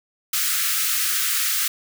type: high-pass noise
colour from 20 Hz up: white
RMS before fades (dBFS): -22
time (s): 0.33-1.68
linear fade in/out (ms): 5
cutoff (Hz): 1200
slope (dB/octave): 96
effects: none